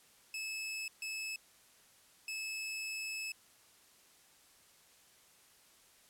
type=tone bursts at uneven times; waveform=sawtooth; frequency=2600 Hz; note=E7; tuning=24 cents flat; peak=-35 dBFS; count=3; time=0.34-0.88 / 1.02-1.36 / 2.28-3.32 s; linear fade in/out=2 ms; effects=white hiss -64 dBFS RMS until 6.09 s + low-pass 12000 Hz 12 dB/octave